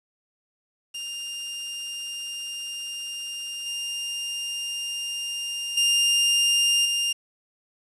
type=tone with level steps; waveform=sawtooth; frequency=2805 Hz; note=F7; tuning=7 cents sharp; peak=-28 / -25 / -15 / -19 dBFS; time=0.94-7.13 s; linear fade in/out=10 ms; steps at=3.66 / 5.77 / 6.85 s; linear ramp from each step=5 ms; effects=resampled to 24000 Hz + 8-bit